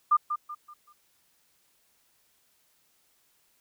sine tone with echo, 1202 Hz, D6, 40 cents sharp, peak -17 dBFS, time 0.11-0.17 s, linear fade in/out 10 ms, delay 190 ms, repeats 4, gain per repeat -9 dB, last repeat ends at 0.93 s, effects white hiss -68 dBFS RMS until 3.6 s

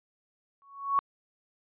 sine tone with exponential growth, 1112 Hz, C#6, 5 cents sharp, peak -19 dBFS, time 0.62-0.99 s, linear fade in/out 0 ms, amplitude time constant 80 ms, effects resampled to 8000 Hz

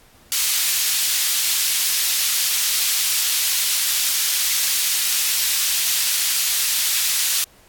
pink high-pass noise, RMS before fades -20 dBFS, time 0.32-7.44 s, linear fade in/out 0 ms, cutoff 3400 Hz, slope 12 dB/octave, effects pink hiss -52 dBFS RMS until 7.68 s + AAC 64 kbps

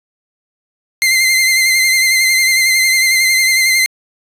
sawtooth tone with vibrato, 2082 Hz, C7, 9 cents flat, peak -6 dBFS, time 1.02-3.86 s, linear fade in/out 0 ms, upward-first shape sine, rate 11 Hz, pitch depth 31 cents each way, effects resampled to 32000 Hz

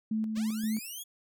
sine tone with tremolo, 218.5 Hz, A3, 12 cents flat, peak -27 dBFS, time 0.11-0.79 s, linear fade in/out 5 ms, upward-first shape square, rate 3.8 Hz, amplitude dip 35%
5% pulse linear sweep, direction up, 483.2 to 3416 Hz, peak -31 dBFS, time 0.35-1.04 s, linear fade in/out 20 ms
effects none

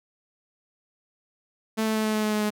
sawtooth tone with pitch steps, 220.2 / 218.8 / 217.4 / 216 / 214.7 / 213.3 / 212 / 210.6 Hz, A3 / A3 / A3 / A3 / A3 / G#3 / G#3 / G#3, +2 / -9 / -21 / -32 / -42 / +46 / +36 / +24 cents, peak -19 dBFS, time 1.77-2.506 s, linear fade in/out 20 ms, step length 92 ms, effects none

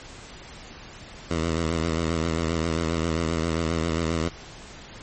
10% pulse tone with vibrato, 82 Hz, E2, 9 cents flat, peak -15 dBFS, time 1.3-4.29 s, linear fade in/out 10 ms, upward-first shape sine, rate 7.5 Hz, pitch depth 63 cents each way, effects pink hiss -43 dBFS RMS until 5.02 s + MP3 32 kbps

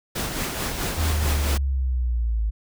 pink noise with tremolo, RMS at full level -26 dBFS, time 0.15-1.58 s, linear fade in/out 10 ms, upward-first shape sine, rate 4.6 Hz, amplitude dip 40%
sine linear sweep, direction down, 80.1 to 52.8 Hz, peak -20 dBFS, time 0.97-2.51 s, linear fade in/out 20 ms
effects none

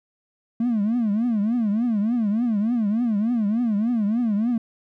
triangle tone with vibrato, 222.5 Hz, A3, 20 cents sharp, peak -16 dBFS, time 0.6-4.58 s, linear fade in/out 5 ms, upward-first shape triangle, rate 3.4 Hz, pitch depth 210 cents each way, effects tanh soft clip ceiling -14 dBFS

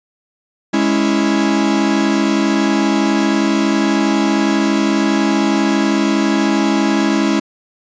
45% pulse chord, C# minor, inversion second, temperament equal, 207.7 / 277.2 / 329.6 Hz, G#3 / C#4 / E4, 0 / 0 / 0 cents, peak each -17 dBFS, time 0.73-7.4 s, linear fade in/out 10 ms, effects resampled to 16000 Hz

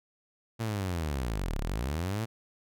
sawtooth linear two-way sweep, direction down then up, 116.54 to 32.24 to 116.54 Hz, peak -26 dBFS, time 0.59-2.26 s, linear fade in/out 20 ms, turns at 1.59 s, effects none

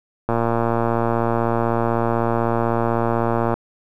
click train, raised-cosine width 1 ms, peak -6 dBFS, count 378, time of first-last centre 0.29-3.54 s, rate 116 Hz, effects 8-bit

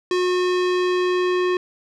square tone with low-pass filter sweep, 362.3 Hz, F#4, 36 cents flat, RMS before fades -20 dBFS, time 0.11-1.57 s, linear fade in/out 2 ms, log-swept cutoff 5200 to 2900 Hz, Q 1, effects none

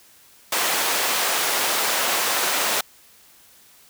pink high-pass noise, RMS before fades -22 dBFS, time 0.52-2.81 s, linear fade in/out 5 ms, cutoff 610 Hz, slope 12 dB/octave, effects white hiss -52 dBFS RMS until 3.89 s

